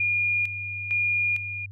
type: tone with tremolo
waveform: sine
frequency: 2425 Hz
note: D#7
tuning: 45 cents flat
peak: -21 dBFS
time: 0-1.66 s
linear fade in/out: 5 ms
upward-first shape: square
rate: 1.1 Hz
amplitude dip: 65%
effects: added 99 Hz sine -38 dBFS peak until 1.71 s